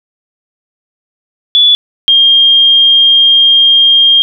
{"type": "tone pair in turn", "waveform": "sine", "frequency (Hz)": [3438, 3216], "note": ["A7", "G7"], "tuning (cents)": [-41, 44], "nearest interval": "minor second", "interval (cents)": 115, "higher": "first", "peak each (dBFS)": -3, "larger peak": "neither", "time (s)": [[1.55, 1.75], [2.08, 4.22]], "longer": "second", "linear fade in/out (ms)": 0, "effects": []}